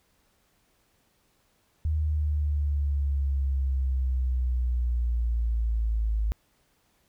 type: exponential sweep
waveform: sine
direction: down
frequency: 77.78 to 53.2 Hz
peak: -23 dBFS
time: 1.85-6.32 s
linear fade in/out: 0 ms
effects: pink hiss -68 dBFS RMS until 7.08 s